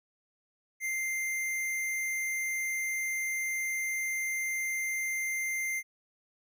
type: tone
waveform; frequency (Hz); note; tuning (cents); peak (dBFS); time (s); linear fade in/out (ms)
square; 2093; C7; 0; -31; 0.8-5.83; 50
effects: none